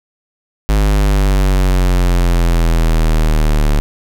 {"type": "exponential sweep", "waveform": "square", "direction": "down", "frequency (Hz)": [51.91, 36.71], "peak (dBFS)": -10, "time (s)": [0.69, 3.8], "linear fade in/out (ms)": 0, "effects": []}